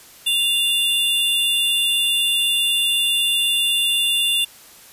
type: tone pair together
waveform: square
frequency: 2794 / 3514 Hz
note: F7 / A7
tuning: 0 / -3 cents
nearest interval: major third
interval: 397 cents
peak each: -20 dBFS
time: 0.26-4.45 s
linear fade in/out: 10 ms
effects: white hiss -45 dBFS RMS until 4.92 s + resampled to 32000 Hz